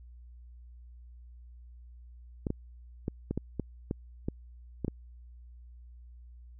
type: clicks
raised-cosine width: 3 ms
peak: -18 dBFS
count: 10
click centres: 2.468 / 2.504 / 3.081 / 3.31 / 3.376 / 3.597 / 3.911 / 4.285 / 4.847 / 4.881 s
effects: added 60 Hz sine -48 dBFS peak until 6.59 s